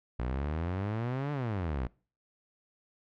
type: exponential two-way sweep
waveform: sawtooth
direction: up then down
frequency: 58.27 to 149.5 to 58.27 Hz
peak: -27 dBFS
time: 0.19-1.87 s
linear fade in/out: 5 ms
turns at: 1.32 s
effects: noise-tail reverb RT60 0.4 s tail -24 dB re dry + low-pass 2000 Hz 12 dB/octave